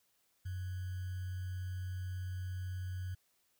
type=tone with sample-and-hold; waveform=sine; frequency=91.8 Hz; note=F#2; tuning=13 cents flat; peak=-37 dBFS; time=0.45-3.15 s; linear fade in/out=10 ms; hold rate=1575 Hz; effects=white hiss -75 dBFS RMS until 3.59 s